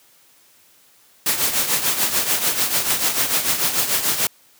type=noise with tremolo; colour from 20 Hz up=white; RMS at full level=-17 dBFS; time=1.26-4.27 s; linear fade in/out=2 ms; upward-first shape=triangle; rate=6.8 Hz; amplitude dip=70%; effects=white hiss -54 dBFS RMS until 4.59 s + high-pass 100 Hz 12 dB/octave